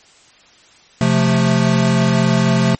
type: chord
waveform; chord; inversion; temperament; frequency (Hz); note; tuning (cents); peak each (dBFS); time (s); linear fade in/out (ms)
square; F major; second; equal; 130.81 / 174.61 / 220; C3 / F3 / A3; 0 / 0 / 0; -17; 1.01-2.75; 2
effects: white hiss -48 dBFS RMS until 2.79 s + MP3 32 kbps